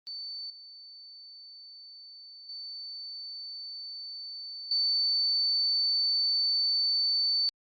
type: tone with level steps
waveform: sine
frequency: 4525 Hz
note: C#8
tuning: 35 cents sharp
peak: -36 / -46 / -38 / -24 dBFS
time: 0.07-7.49 s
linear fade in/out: 0 ms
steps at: 0.5 / 2.49 / 4.71 s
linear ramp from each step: 2 ms
effects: Opus 24 kbps